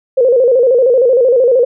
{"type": "tone with vibrato", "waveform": "sine", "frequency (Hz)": 500, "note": "B4", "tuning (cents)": 21, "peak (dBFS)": -6, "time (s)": [0.17, 1.65], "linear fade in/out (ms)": 10, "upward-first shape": "square", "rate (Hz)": 13, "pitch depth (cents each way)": 90, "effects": []}